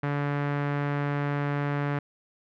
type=tone with low-pass filter; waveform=sawtooth; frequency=143.9 Hz; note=D3; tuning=35 cents flat; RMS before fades=-28 dBFS; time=0.03-1.99 s; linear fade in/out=5 ms; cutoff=1800 Hz; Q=1.6; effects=none